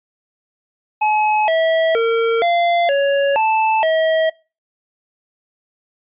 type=tone with pitch steps; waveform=square; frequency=853 / 650 / 457.5 / 690 / 559 / 879 / 641 Hz; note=G#5 / E5 / A#4 / F5 / C#5 / A5 / E5; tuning=+46 / -24 / -32 / -21 / +14 / -2 / -49 cents; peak=-14 dBFS; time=1.01-4.3 s; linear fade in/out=10 ms; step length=470 ms; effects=noise-tail reverb RT60 0.3 s tail -22 dB re dry + resampled to 8000 Hz